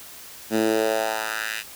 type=tone with high-pass filter sweep; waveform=10% pulse; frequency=110 Hz; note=A2; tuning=in tune; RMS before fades=-24 dBFS; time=0.5-1.64 s; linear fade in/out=50 ms; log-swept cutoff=230 to 2400 Hz; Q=2.1; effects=white hiss -42 dBFS RMS until 1.75 s